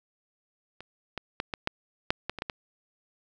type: clicks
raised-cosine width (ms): 0.3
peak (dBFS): -26 / -17 / -13 / -15 / -10 / -7 / -14 / -21 / -15 / -16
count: 10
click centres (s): 0.806 / 1.177 / 1.401 / 1.538 / 1.674 / 2.105 / 2.296 / 2.387 / 2.421 / 2.498
effects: none